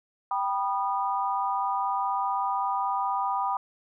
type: chord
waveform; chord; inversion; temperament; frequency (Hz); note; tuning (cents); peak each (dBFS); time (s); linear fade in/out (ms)
sine; G augmented; none; just; 784 / 980 / 1225; G5 / B5 / D#6; 0 / -14 / -27; -29 / -28 / -31; 0.31-3.57; 2
effects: none